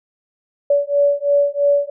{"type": "beating tone pair", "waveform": "sine", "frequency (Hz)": [570, 573], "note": ["C#5", "D5"], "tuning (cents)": [48, -43], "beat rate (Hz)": 3, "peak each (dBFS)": -16, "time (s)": [0.7, 1.9], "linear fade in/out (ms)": 5, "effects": []}